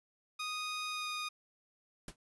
15% pulse tone with pitch glide, 1242 to 1232.7 Hz, D#6 to D#6, -3 to -17 cents, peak -30 dBFS, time 0.39-1.29 s, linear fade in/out 10 ms, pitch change -14 cents, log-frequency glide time 0.89-1.09 s
pink noise with exponential decay, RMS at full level -40 dBFS, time 2.08-2.16 s, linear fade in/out 2 ms, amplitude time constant 17 ms
effects resampled to 24000 Hz

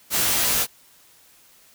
white noise with comb filter, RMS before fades -21 dBFS, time 0.1-0.67 s, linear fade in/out 50 ms, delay 17 ms, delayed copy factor +0.75, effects white hiss -54 dBFS RMS until 1.74 s

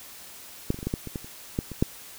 clicks, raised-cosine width 3 ms, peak -10 / -23 / -26 / -22 / -14 / -13 / -22 / -18 / -30 / -12 / -23 / -7 dBFS, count 12, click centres 0.704 / 0.744 / 0.789 / 0.829 / 0.87 / 0.939 / 1.073 / 1.158 / 1.245 / 1.589 / 1.717 / 1.825 s, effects white hiss -45 dBFS RMS until 2.18 s

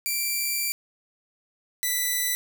5% pulse tone pair in turn, 2349 / 1982.7 Hz, D7 / B6, 0 / +6 cents, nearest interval minor third, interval 294 cents, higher first, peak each -15 / -13 dBFS, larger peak second, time 0.06-0.72 / 1.83-2.35 s, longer first, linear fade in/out 0 ms, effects 8-bit

